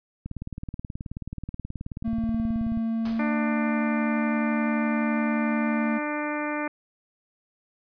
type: click train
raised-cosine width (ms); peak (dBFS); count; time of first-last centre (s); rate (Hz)
5; -21; 48; 0.26-2.773; 18.7
type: tone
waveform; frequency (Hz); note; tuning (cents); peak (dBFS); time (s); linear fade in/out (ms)
triangle; 226.3; A3; +49; -22; 2.04-5.99; 20
type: noise with exponential decay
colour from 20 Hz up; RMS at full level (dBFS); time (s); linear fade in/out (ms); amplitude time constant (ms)
pink; -37; 3.05-3.56; 5; 110
type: harmonic tone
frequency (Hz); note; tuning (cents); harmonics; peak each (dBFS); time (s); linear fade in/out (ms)
298; D4; +25; 1 / 2 / 3 / 4 / 5 / 6 / 7 / 8; -30 / -33 / -35 / -36 / -37 / -38 / -38 / -39; 3.19-6.68; 5
effects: resampled to 11025 Hz